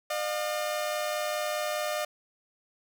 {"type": "tone pair together", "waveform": "sawtooth", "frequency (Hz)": [605, 709.8], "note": ["D#5", "F5"], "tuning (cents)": [-49, 28], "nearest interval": "minor third", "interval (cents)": 277, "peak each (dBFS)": [-26, -31], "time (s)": [0.1, 2.05], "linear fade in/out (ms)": 5, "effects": []}